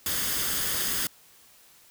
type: noise with comb filter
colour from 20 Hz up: white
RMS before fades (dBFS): -28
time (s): 0.06-1.07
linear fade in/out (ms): 2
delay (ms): 0.61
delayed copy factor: +0.5
effects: white hiss -56 dBFS RMS until 1.9 s